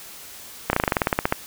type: slowing click train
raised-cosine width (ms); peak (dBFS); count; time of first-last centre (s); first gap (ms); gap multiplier
0.5; -3; 14; 0.7-1.324; 31; 1.07
effects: white hiss -41 dBFS RMS until 1.46 s